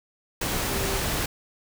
sine tone in noise, 392 Hz, G4, in tune, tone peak -33 dBFS, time 0.71-1 s, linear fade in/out 5 ms, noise pink, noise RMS -27 dBFS, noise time 0.41-1.26 s, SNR -9 dB, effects none

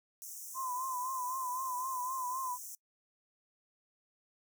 pink high-pass noise, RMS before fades -46 dBFS, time 0.22-2.75 s, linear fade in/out 0 ms, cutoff 5700 Hz, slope 96 dB/octave
sine tone with vibrato, 1023 Hz, C6, 39 cents flat, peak -35 dBFS, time 0.54-2.58 s, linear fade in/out 50 ms, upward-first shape triangle, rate 3.9 Hz, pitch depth 77 cents each way
effects noise-tail reverb RT60 0.1 s tail -23 dB re dry

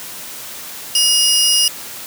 25% pulse tone pair together, 2861 / 5033 Hz, F7 / D#8, +41 / +19 cents, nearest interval minor seventh, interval 978 cents, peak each -10 dBFS, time 0.95-1.68 s, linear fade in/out 2 ms, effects white hiss -31 dBFS RMS until 2.06 s + high-pass 100 Hz 12 dB/octave

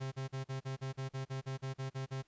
45% pulse tone bursts, 133.1 Hz, C3, 30 cents sharp, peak -37 dBFS, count 14, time 0-2.226 s, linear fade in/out 20 ms, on 120 ms, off 42 ms, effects pink hiss -74 dBFS RMS until 2.27 s + resampled to 16000 Hz

